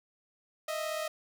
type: tone pair together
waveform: sawtooth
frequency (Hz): 622.3 / 659.9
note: D#5 / E5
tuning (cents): 0 / +2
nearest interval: minor second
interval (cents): 102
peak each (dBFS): -30 / -35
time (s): 0.68-1.08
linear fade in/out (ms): 5
effects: none